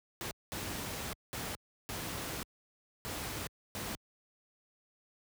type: noise bursts at uneven times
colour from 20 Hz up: pink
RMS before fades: -39 dBFS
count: 6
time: 0.21-0.31 / 0.52-1.13 / 1.33-1.55 / 1.89-2.43 / 3.05-3.47 / 3.75-3.95 s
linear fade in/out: 0 ms
effects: high-pass 60 Hz 12 dB/octave